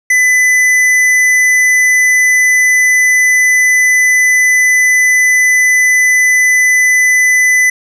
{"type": "tone with hard clipping", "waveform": "sine", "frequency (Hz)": 2004, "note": "B6", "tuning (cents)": 25, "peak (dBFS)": -8, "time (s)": [0.1, 7.7], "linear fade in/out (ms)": 5, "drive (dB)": 10, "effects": []}